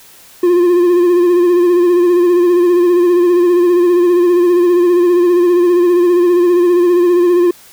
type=tone with vibrato; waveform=triangle; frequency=352.2 Hz; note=F4; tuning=15 cents sharp; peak=-5 dBFS; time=0.43-7.51 s; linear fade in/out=5 ms; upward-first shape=sine; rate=15 Hz; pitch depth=40 cents each way; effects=white hiss -41 dBFS RMS until 7.72 s